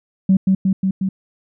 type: tone with echo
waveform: sine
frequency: 190.6 Hz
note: G3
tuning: 48 cents flat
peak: -8 dBFS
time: 0.29-0.37 s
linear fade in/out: 5 ms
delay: 180 ms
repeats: 4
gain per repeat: -2 dB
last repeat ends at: 1.09 s
effects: tanh soft clip ceiling -5 dBFS